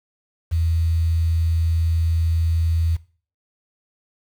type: tone with quantisation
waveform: sine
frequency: 82.41 Hz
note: E2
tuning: in tune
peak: -17 dBFS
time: 0.51-2.97 s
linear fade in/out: 20 ms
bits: 7
effects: noise-tail reverb RT60 0.4 s tail -18 dB re dry